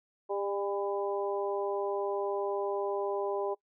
harmonic tone with a mistuned harmonic, 200 Hz, G3, 35 cents sharp, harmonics 2 / 3 / 4 / 5, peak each -32 / -36 / -38 / -40 dBFS, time 0.29-3.55 s, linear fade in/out 20 ms, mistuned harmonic 4, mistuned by +17 cents, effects noise-tail reverb RT60 0.1 s tail -23 dB re dry

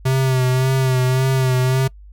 square tone with vibrato, 130.1 Hz, C3, 9 cents flat, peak -15 dBFS, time 0.05-1.88 s, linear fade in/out 10 ms, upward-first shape sine, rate 1.8 Hz, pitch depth 37 cents each way, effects noise-tail reverb RT60 0.1 s tail -24 dB re dry + added 50 Hz sine -38 dBFS peak until 2.12 s

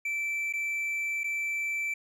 triangle tone with dropouts, 2329 Hz, D7, 15 cents flat, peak -27 dBFS, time 0.05-1.94 s, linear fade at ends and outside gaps 5 ms, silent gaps 0.527-0.535 / 1.235-1.241 s, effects none

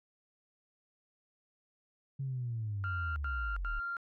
sine linear sweep, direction down, 138.59 to 33.72 Hz, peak -33 dBFS, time 2.19-3.8 s, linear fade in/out 10 ms
sine tone bursts, 1389 Hz, F6, 10 cents flat, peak -34 dBFS, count 3, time 2.84-3.968 s, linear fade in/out 0 ms, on 320 ms, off 84 ms
effects tanh soft clip ceiling -28 dBFS

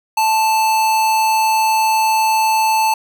square tone with amplitude modulation, 880 Hz, A5, in tune, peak -12 dBFS, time 0.17-2.94 s, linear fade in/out 5 ms, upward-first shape sine, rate 208 Hz, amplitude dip 25%, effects none

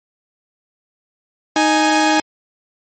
sawtooth tone pair together, 311.1 / 832.5 Hz, D#4 / G#5, 0 / +4 cents, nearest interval octave + perfect fourth, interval 1704 cents, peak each -11 dBFS, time 1.56-2.2 s, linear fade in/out 2 ms, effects MP3 32 kbps

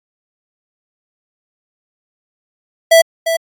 square tone with echo, 659.3 Hz, E5, in tune, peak -5 dBFS, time 2.91-3.02 s, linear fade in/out 10 ms, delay 350 ms, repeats 1, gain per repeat -9 dB, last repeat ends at 3.37 s, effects AAC 64 kbps

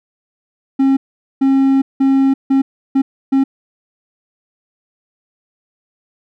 triangle tone bursts at uneven times, 270 Hz, C#4, 45 cents flat, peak -7 dBFS, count 6, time 0.79-0.97 / 1.41-1.82 / 2-2.34 / 2.5-2.62 / 2.95-3.02 / 3.32-3.44 s, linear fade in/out 10 ms, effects none

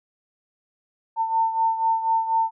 sine beating tone pair, 900 / 904.1 Hz, A5 / A5, +39 / +47 cents, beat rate 4.1 Hz, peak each -20 / -26 dBFS, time 1.16-2.51 s, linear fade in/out 50 ms, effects none

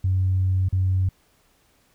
sine tone with dropouts, 93.5 Hz, F#2, 19 cents sharp, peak -17 dBFS, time 0.04-1.09 s, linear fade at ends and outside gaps 5 ms, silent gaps 0.687-0.726 s, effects tanh soft clip ceiling -13 dBFS + pink hiss -62 dBFS RMS until 1.94 s

